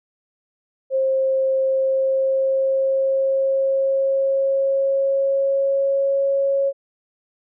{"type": "tone with pitch glide", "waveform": "sine", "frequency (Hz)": [531, 550.7], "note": ["C5", "C#5"], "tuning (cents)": [25, -11], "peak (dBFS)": -16, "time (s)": [0.9, 6.73], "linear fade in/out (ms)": 50, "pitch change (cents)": 64, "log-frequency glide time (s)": [1.62, 6.21], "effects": []}